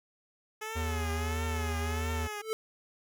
10% pulse tone with vibrato, 428.4 Hz, A4, 46 cents flat, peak -28 dBFS, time 0.61-2.42 s, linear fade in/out 10 ms, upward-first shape triangle, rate 1.5 Hz, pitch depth 98 cents each way
square tone, 80.4 Hz, E2, 43 cents flat, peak -32 dBFS, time 0.75-2.28 s, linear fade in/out 20 ms
square tone with exponential growth, 440 Hz, A4, in tune, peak -27 dBFS, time 2.35-2.53 s, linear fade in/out 0 ms, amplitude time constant 39 ms
effects none

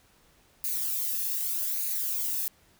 violet noise with flanger, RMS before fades -30 dBFS, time 0.64-2.48 s, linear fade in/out 0 ms, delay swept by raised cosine 0.45 to 1.15 ms, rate 0.83 Hz, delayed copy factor +0.55, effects pink hiss -62 dBFS RMS until 2.79 s

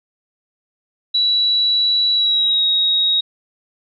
sine tone with pitch glide, 3927 to 3784 Hz, B7 to A#7, -11 to +25 cents, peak -13 dBFS, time 1.14-3.21 s, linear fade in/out 10 ms, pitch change -64 cents, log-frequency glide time 2.13-2.63 s, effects none

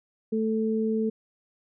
sine tone pair together, 220 / 440 Hz, A3 / A4, 0 / 0 cents, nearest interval octave, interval 1200 cents, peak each -25 / -27 dBFS, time 0.32-1.1 s, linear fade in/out 10 ms, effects none

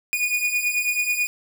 45% pulse beating tone pair, 2450 / 2459.2 Hz, D#7 / D#7, -27 / -21 cents, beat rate 9.2 Hz, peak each -26 / -22 dBFS, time 0.13-1.27 s, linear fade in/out 0 ms, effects none

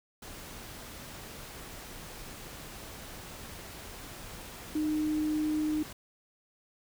sine tone in noise, 306.3 Hz, D#4, 27 cents flat, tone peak -27 dBFS, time 4.75-5.83 s, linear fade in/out 5 ms, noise pink, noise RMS -45 dBFS, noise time 0.22-5.93 s, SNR +15 dB, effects none

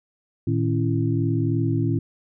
sine tone cluster, 113 / 155.8 / 274.6 / 335.7 Hz, A2 / D#3 / C#4 / E4, +47 / +3 / -16 / +32 cents, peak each -22 / -26 / -26 / -27 dBFS, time 0.47-1.99 s, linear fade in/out 5 ms, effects none

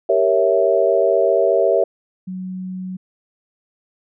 sine chord, G diminished seventh, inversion none, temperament equal, 392 / 466.2 / 554.4 / 659.3 Hz, G4 / Bb4 / Db5 / Fb5, 0 / 0 / 0 / 0 cents, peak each -19 / -19 / -18 / -17 dBFS, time 0.09-1.84 s, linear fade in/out 5 ms
sine tone, 185.4 Hz, F#3, 4 cents sharp, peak -25 dBFS, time 2.27-2.97 s, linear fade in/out 10 ms
effects none

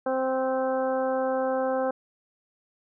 harmonic tone with a mistuned harmonic, 261.6 Hz, C4, in tune, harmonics 1 / 2 / 3 / 4 / 5 / 6, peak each -32 / -25 / -31 / -37 / -38 / -40 dBFS, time 0.06-1.91 s, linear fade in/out 5 ms, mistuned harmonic 6, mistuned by -20 cents, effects none

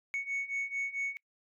sine beating tone pair, 2217 / 2221.5 Hz, C#7 / C#7, 0 / +3 cents, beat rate 4.5 Hz, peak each -35 / -33 dBFS, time 0.14-1.17 s, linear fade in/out 0 ms, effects noise-tail reverb RT60 0.1 s tail -26 dB re dry + tanh soft clip ceiling -29 dBFS

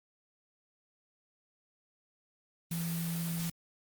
sine tone in noise, 167.4 Hz, E3, 27 cents sharp, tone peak -33 dBFS, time 2.71-3.5 s, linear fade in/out 5 ms, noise white, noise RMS -41 dBFS, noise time 2.71-3.5 s, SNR +5 dB, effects Opus 32 kbps

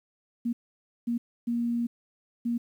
sine tone bursts at uneven times, 236.4 Hz, A#3, 24 cents sharp, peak -25 dBFS, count 4, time 0.45-0.53 / 1.07-1.18 / 1.47-1.87 / 2.45-2.58 s, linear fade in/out 10 ms, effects 10-bit

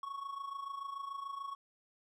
triangle tone with amplitude modulation, 1108.7 Hz, C#6, in tune, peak -35 dBFS, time 0.03-1.55 s, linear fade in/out 2 ms, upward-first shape sine, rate 26.9 Hz, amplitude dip 70%, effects none

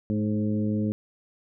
harmonic tone with a mistuned harmonic, 106.3 Hz, G#2, 41 cents sharp, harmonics 1 / 2 / 3 / 4 / 5, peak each -29 / -25 / -32 / -37 / -38 dBFS, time 0.1-0.92 s, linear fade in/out 0 ms, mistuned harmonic 3, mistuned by -28 cents, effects none

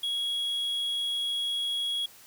triangle tone, 3322 Hz, G#7, in tune, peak -26 dBFS, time 0.03-2.06 s, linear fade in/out 5 ms, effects white hiss -53 dBFS RMS until 2.26 s

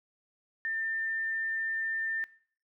sine tone, 1796 Hz, A6, 35 cents sharp, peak -30 dBFS, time 0.65-2.24 s, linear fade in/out 0 ms, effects noise-tail reverb RT60 0.5 s tail -19 dB re dry

